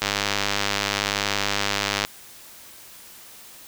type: click train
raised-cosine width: 0.2 ms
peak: -4 dBFS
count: 206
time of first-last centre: 0.02-2.05 s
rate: 101 Hz
effects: white hiss -45 dBFS RMS until 3.67 s